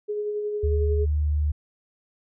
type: tone with tremolo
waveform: sine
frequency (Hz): 417.9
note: G#4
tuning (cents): +11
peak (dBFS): -24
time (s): 0.08-1.06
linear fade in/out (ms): 20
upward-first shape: sine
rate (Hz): 11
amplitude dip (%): 30
type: tone with pitch glide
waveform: sine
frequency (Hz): 75 to 74.52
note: D2 to D2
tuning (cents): +37 to +26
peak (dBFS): -20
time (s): 0.63-1.52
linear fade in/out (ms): 10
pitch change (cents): -11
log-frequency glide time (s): 1.03-1.3
effects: none